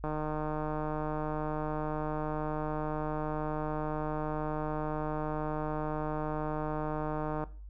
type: click train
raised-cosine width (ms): 1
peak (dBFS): -21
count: 1133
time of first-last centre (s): 0.04-7.439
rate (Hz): 153
effects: noise-tail reverb RT60 0.4 s tail -17 dB re dry + added 50 Hz sine -43 dBFS peak until 7.69 s